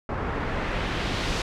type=noise with low-pass filter sweep; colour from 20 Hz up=pink; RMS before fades=-28 dBFS; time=0.09-1.42 s; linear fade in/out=2 ms; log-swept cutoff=1200 to 5200 Hz; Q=1; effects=none